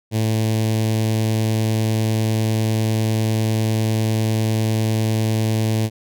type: tone with notch filter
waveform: sawtooth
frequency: 110 Hz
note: A2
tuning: in tune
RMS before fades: -19 dBFS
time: 0.11-5.9 s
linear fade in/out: 50 ms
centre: 1300 Hz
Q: 0.79
effects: none